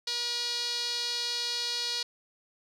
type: tone with band-pass filter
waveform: sawtooth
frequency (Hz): 479.7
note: A#4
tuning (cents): +50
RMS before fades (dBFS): -32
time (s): 0.07-2.03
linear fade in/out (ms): 5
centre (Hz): 4400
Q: 4.7
effects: none